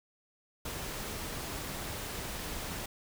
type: noise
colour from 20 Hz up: pink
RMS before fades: -39 dBFS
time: 0.65-2.86 s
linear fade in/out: 5 ms
effects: none